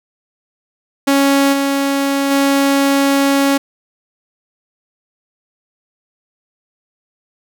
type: tone with level steps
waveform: sawtooth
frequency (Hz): 277.2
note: C#4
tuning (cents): 0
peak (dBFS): -6 / -10 / -7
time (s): 1.07-3.58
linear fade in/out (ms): 10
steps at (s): 1.52 / 2.3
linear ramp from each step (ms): 20
effects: none